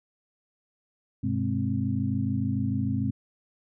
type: tone cluster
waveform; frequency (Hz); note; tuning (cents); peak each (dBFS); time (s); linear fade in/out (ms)
sine; 98.6 / 125.4 / 209.9 / 262.9; G2 / B2 / G#3 / C4; +11 / +27 / +19 / +8; -30; 1.23-3.11; 10
effects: none